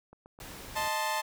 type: click train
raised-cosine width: 1 ms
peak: -37 dBFS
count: 6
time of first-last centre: 0.13-0.778 s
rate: 7.72 Hz
type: noise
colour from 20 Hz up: pink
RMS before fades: -45 dBFS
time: 0.4-0.88 s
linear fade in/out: 2 ms
type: chord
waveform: sawtooth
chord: A diminished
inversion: second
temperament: equal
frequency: 622.3 / 880 / 1046.5 Hz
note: Eb5 / A5 / C6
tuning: 0 / 0 / 0 cents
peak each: -33 / -27 / -32 dBFS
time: 0.75-1.22 s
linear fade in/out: 20 ms
effects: none